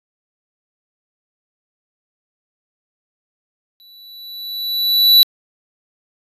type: tone with exponential growth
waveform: square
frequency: 3951 Hz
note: B7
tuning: in tune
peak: -5 dBFS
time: 3.8-5.23 s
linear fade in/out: 0 ms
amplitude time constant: 310 ms
effects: resampled to 32000 Hz